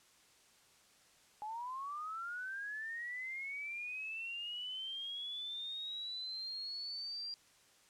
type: linear sweep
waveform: sine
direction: up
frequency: 830.6 to 4771 Hz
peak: -40 dBFS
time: 1.42-7.34 s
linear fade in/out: 0 ms
effects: white hiss -66 dBFS RMS until 7.89 s + low-pass 9000 Hz 12 dB/octave